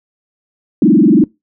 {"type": "tone with frequency modulation", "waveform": "sine", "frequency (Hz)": 261.8, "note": "C4", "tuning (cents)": 1, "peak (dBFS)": -5, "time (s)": [0.82, 1.24], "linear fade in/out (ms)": 2, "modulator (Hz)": 22.3, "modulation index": 3.2, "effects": ["noise-tail reverb RT60 0.2 s tail -24 dB re dry"]}